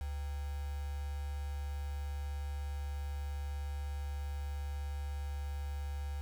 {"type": "tone with quantisation", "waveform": "sine", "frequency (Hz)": 71.6, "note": "D2", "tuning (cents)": -43, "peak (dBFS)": -36, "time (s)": [0.01, 6.21], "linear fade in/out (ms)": 0, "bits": 8, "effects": []}